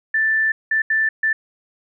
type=tone bursts at uneven times; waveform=sine; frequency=1766 Hz; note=A6; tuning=6 cents sharp; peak=-15 dBFS; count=4; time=0.14-0.52 / 0.71-0.82 / 0.9-1.09 / 1.23-1.33 s; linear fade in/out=5 ms; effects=none